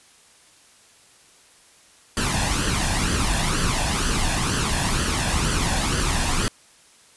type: noise with flanger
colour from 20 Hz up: pink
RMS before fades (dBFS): -22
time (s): 2.17-6.48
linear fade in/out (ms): 0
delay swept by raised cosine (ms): 0.65 to 1.18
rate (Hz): 2.1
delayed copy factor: +0.6
effects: white hiss -53 dBFS RMS until 7.16 s + resampled to 24000 Hz